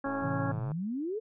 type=harmonic tone; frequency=275.8 Hz; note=C#4; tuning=9 cents flat; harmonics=1 / 2 / 3 / 4 / 5 / 6; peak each=-34 / -37 / -39 / -40 / -41 / -42 dBFS; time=0.04-0.52 s; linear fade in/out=5 ms
type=click train; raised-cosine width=1 ms; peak=-29 dBFS; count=72; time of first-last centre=0.06-0.717 s; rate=108 Hz
type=chord; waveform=sine; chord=A minor; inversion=none; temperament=just; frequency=110 / 132 / 165 Hz; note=A2 / C3 / E3; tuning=0 / +16 / +2 cents; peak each=-36 dBFS; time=0.22-0.6 s; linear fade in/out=10 ms
type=exponential sweep; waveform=sine; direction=up; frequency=112.3 to 460 Hz; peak=-31 dBFS; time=0.59-1.2 s; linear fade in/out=20 ms
effects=none